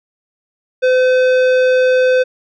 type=tone with tanh clipping; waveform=sine; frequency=510 Hz; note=C5; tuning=44 cents flat; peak=-11 dBFS; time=0.82-2.24 s; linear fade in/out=20 ms; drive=14 dB; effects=none